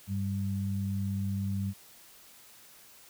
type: tone pair together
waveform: sine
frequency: 99.26 / 195.5 Hz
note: G2 / G3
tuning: +22 / -4 cents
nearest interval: octave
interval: 1174 cents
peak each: -31 / -33 dBFS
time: 0.07-1.74 s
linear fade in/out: 50 ms
effects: white hiss -55 dBFS RMS until 3.09 s